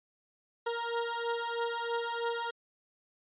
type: beating tone pair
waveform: 20% pulse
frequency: 466.2 / 469.3 Hz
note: A#4 / A#4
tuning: 0 / +12 cents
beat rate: 3.1 Hz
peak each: -30 dBFS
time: 0.66-2.51 s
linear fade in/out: 10 ms
effects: resampled to 8000 Hz

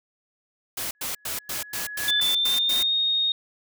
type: noise bursts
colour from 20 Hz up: white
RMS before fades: -30 dBFS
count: 9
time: 0.77-2.83 s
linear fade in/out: 5 ms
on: 140 ms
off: 100 ms
type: tone with exponential growth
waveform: sine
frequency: 1686 Hz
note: G#6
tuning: 26 cents sharp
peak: -24 dBFS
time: 0.95-2.2 s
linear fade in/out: 0 ms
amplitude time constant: 270 ms
type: tone with pitch glide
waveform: sine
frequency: 3520 to 3714 Hz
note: A7 to A#7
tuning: 0 to -7 cents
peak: -20 dBFS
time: 2.08-3.32 s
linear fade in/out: 2 ms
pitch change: +93 cents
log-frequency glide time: 2.24-2.94 s
effects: none

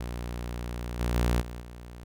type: tone with level steps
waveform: sawtooth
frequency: 59.8 Hz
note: A#1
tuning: 45 cents sharp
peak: -29 / -22 / -19 / -33 / -38 dBFS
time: 0-2.04 s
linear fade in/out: 5 ms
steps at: 0.99 / 1.14 / 1.4 / 1.6 s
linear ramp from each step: 20 ms
effects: none

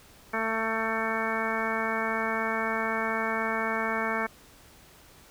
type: harmonic tone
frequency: 223 Hz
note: A3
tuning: 23 cents sharp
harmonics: 1 / 2 / 3 / 4 / 5 / 6 / 7 / 8 / 10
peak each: -35 / -35 / -35 / -35 / -35 / -35 / -35 / -35 / -35 dBFS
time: 0.33-4.27 s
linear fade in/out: 10 ms
effects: pink hiss -54 dBFS RMS until 5.3 s

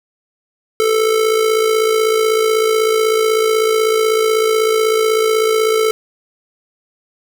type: tone with amplitude modulation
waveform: square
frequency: 440 Hz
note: A4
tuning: in tune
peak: -10 dBFS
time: 0.8-5.91 s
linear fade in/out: 0 ms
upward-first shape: sine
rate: 56.1 Hz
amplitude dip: 55%
effects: none

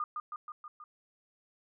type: tone with echo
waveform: sine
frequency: 1217 Hz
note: D#6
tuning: 39 cents flat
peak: -31 dBFS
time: 0-0.04 s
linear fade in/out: 2 ms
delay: 160 ms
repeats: 5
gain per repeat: -3 dB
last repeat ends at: 0.84 s
effects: none

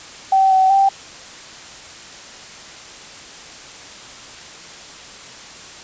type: tone with pitch steps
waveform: sine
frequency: 770 / 759 / 783 Hz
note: G5 / F#5 / G5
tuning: -31 / +44 / -2 cents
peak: -10 dBFS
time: 0.32-0.89 s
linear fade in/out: 5 ms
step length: 190 ms
effects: white hiss -37 dBFS RMS until 5.83 s + resampled to 16000 Hz

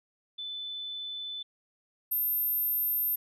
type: tone pair in turn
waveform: sine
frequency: 3508 / 13244 Hz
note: A7 / G#9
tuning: -6 / -6 cents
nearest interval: octave + major seventh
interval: 2300 cents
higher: second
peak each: -35 / -26 dBFS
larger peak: second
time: 0.38-1.43 / 2.11-3.16 s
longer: neither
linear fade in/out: 10 ms
effects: none

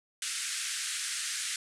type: band-pass noise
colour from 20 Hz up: white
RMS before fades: -35 dBFS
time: 0.22-1.56 s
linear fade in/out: 2 ms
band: 1400 to 9800 Hz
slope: 48 dB/octave
effects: none

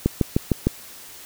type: click train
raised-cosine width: 3 ms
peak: -4 dBFS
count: 5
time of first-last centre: 0.06-0.67 s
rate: 6.56 Hz
effects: white hiss -42 dBFS RMS until 1.25 s

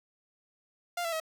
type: tone with pitch steps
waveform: sawtooth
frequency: 698.5 / 668.1 / 639 Hz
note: F5 / E5 / D#5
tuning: 0 / +23 / +46 cents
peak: -27 dBFS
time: 0.97-1.201 s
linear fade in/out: 5 ms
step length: 77 ms
effects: none

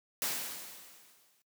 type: noise with exponential decay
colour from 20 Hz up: white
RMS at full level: -32 dBFS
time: 0.22-1.42 s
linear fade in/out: 0 ms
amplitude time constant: 260 ms
effects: noise-tail reverb RT60 0.1 s tail -19 dB re dry + high-pass 150 Hz 12 dB/octave

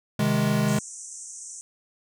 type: chord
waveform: square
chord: Ab major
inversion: first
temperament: equal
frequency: 130.81 / 155.56 / 207.7 Hz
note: C3 / Eb3 / Ab3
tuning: 0 / 0 / 0 cents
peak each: -27 / -27 / -24 dBFS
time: 0.19-0.79 s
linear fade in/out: 5 ms
type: band-pass noise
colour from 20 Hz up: pink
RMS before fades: -40 dBFS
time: 0.68-1.61 s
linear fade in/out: 0 ms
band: 5900 to 9100 Hz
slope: 96 dB/octave
effects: none

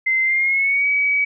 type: tone with pitch glide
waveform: sine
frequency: 2072 to 2273 Hz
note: C7 to C#7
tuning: -17 to +43 cents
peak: -15 dBFS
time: 0.06-1.25 s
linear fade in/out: 10 ms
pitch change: +160 cents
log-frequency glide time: 0.23-0.87 s
effects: none

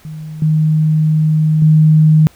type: tone with level steps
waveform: sine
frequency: 155.56 Hz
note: D#3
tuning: in tune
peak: -24 / -9 / -5 dBFS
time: 0.05-2.27 s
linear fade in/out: 0 ms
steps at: 0.42 / 1.62 s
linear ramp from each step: 2 ms
effects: pink hiss -47 dBFS RMS until 2.35 s

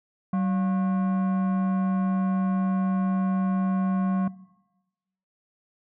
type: tone with frequency modulation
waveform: sine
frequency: 190 Hz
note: F#3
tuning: 46 cents sharp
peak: -19 dBFS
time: 0.33-4.28 s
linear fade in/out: 5 ms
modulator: 898 Hz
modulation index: 0.37
effects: noise-tail reverb RT60 1.0 s tail -20 dB re dry + tanh soft clip ceiling -21 dBFS

